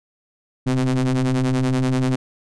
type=ring-modulated tone; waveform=square; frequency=63.6 Hz; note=C2; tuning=48 cents flat; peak=-15 dBFS; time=0.66-2.16 s; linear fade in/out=10 ms; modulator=196 Hz; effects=resampled to 22050 Hz